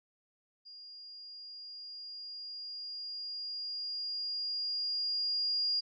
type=tone with level ramp; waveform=sine; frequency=4833 Hz; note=D8; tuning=49 cents sharp; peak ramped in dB=-48 to -28 dBFS; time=0.65-5.81 s; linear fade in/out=20 ms; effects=none